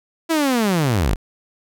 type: linear sweep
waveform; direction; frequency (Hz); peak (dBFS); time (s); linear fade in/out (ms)
sawtooth; down; 335.1 to 34; -12; 0.29-1.16; 20
effects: none